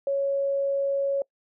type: tone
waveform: sine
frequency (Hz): 554.4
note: C#5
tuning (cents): 0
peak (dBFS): -22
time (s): 0.07-1.22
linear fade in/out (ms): 2
effects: noise-tail reverb RT60 0.1 s tail -24 dB re dry